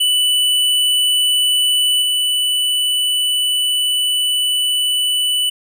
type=tone with level steps; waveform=square; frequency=2977 Hz; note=F#7; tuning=10 cents sharp; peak=-13 / -15 dBFS; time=0-5.5 s; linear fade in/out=10 ms; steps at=2.02 s; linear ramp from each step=2 ms; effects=none